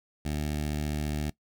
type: tone with notch filter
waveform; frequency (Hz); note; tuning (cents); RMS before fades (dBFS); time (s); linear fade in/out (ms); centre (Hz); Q
15% pulse; 74.8; D2; +32; -31; 0.25-1.3; 5; 1100; 1.2
effects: noise-tail reverb RT60 0.1 s tail -20 dB re dry